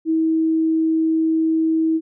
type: tone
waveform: sine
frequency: 321.4 Hz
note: E4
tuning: 44 cents flat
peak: -15 dBFS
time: 0.05-2.01 s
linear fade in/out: 50 ms
effects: none